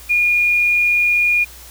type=tone; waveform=sine; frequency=2432 Hz; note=D#7; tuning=40 cents flat; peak=-12 dBFS; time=0.09-1.45 s; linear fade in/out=20 ms; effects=added 60 Hz sine -41 dBFS peak until 1.7 s + white hiss -40 dBFS RMS until 1.7 s